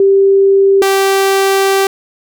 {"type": "tone pair in turn", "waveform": ["sine", "sawtooth"], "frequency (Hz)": [392, 389.5], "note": ["G4", "G4"], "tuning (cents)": [0, -11], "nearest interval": "unison", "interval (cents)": 11, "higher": "first", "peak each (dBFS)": -5, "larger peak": "neither", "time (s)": [[0, 0.82], [0.82, 1.87]], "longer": "second", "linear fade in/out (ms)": 2, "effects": []}